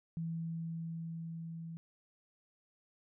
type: tone with level ramp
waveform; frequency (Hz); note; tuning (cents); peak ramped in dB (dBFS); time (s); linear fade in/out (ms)
sine; 164.81; E3; 0; -35 to -42; 0.17-1.77; 0
effects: none